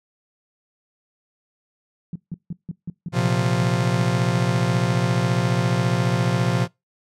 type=tone bursts; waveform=sine; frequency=170.9 Hz; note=F3; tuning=37 cents flat; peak=-25 dBFS; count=16; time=2.13-4.946 s; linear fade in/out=2 ms; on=26 ms; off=160 ms
type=chord; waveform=45% pulse; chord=Bb suspended second; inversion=none; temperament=just; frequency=116.54 / 131.11 / 174.81 Hz; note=Bb2 / C3 / F3; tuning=0 / +4 / +2 cents; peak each=-23 dBFS; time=3.12-6.68 s; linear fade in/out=50 ms
effects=noise-tail reverb RT60 0.2 s tail -23 dB re dry + low-pass 8000 Hz 12 dB/octave